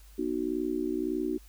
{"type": "chord", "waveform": "sine", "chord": "B major", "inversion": "none", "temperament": "just", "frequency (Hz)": [246.9, 308.7, 370.4], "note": ["B3", "D#4", "F#4"], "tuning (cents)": [0, -14, 2], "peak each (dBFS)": [-35, -31, -32], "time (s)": [0.18, 1.38], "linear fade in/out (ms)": 10, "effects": ["added 50 Hz sine -50 dBFS peak until 1.48 s", "white hiss -60 dBFS RMS until 1.48 s"]}